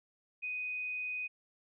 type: tone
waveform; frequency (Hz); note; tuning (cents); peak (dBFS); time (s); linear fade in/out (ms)
sine; 2495; D#7; +4; -35; 0.42-1.28; 20
effects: none